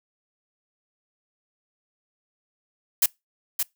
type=noise with echo; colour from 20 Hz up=blue; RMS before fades=-18 dBFS; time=3.02-3.06 s; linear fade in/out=5 ms; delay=570 ms; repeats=1; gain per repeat=-6 dB; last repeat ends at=3.63 s; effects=noise-tail reverb RT60 0.2 s tail -25 dB re dry